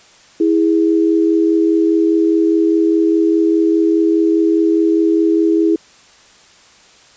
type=tone pair together; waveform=sine; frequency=326.7 / 411.6 Hz; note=E4 / G#4; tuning=-15 / -16 cents; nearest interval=major third; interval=399 cents; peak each=-11 / -16 dBFS; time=0.4-5.76 s; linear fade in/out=5 ms; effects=white hiss -46 dBFS RMS until 7.16 s + resampled to 16000 Hz